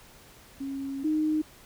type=tone pair in turn; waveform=sine; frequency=273.4 / 308.7 Hz; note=C#4 / D#4; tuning=-24 / -14 cents; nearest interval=major second; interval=210 cents; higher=second; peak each=-31 / -23 dBFS; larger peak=second; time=0.6-1.04 / 1.04-1.42 s; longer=first; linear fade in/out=10 ms; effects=pink hiss -53 dBFS RMS until 1.65 s

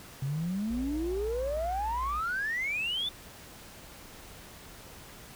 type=exponential sweep; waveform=sine; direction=up; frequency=130.81 to 3574 Hz; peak=-28 dBFS; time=0.22-3.09 s; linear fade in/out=5 ms
type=tone; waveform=sine; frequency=58.1 Hz; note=A#1; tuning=5 cents flat; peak=-34 dBFS; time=0.69-2.21 s; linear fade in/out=20 ms
effects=tanh soft clip ceiling -25 dBFS + pink hiss -49 dBFS RMS until 5.35 s

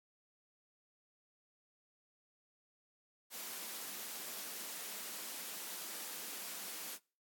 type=high-pass noise; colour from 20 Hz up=white; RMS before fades=-45 dBFS; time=3.3-6.99 s; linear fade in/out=50 ms; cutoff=170 Hz; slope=96 dB/octave; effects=noise-tail reverb RT60 0.4 s tail -26 dB re dry + AAC 64 kbps

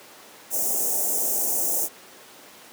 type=band-stop noise; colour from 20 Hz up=white; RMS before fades=-24 dBFS; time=0.5-1.89 s; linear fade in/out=50 ms; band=820 to 6100 Hz; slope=48 dB/octave; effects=pink hiss -46 dBFS RMS until 2.72 s + high-pass 300 Hz 12 dB/octave

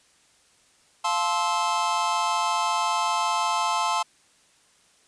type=chord; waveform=square; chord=F major seventh; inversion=none; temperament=just; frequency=698.5 / 873.1 / 1047.7 / 1309.6 Hz; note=F5 / A5 / C6 / E6; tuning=0 / -14 / +2 / -12 cents; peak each=-32 / -27 / -27 / -31 dBFS; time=1.04-4.03 s; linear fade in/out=10 ms; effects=white hiss -60 dBFS RMS until 5.07 s + resampled to 22050 Hz

